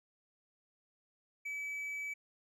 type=tone; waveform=triangle; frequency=2293 Hz; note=D7; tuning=42 cents flat; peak=-36 dBFS; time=1.45-2.14 s; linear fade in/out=10 ms; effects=none